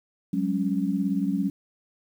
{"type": "chord", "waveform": "sine", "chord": "F# suspended second", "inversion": "none", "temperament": "equal with one note detuned", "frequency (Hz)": [185, 202.7, 277.2], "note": ["F#3", "G#3", "C#4"], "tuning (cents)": [0, -42, 0], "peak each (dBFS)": -27, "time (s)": [0.33, 1.5], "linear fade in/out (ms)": 5, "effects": ["9-bit"]}